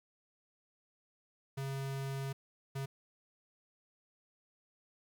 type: tone bursts at uneven times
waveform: square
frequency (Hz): 136.2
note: C#3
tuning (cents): -30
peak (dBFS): -37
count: 2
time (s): 1.57-2.33 / 2.75-2.86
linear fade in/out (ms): 10
effects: 11-bit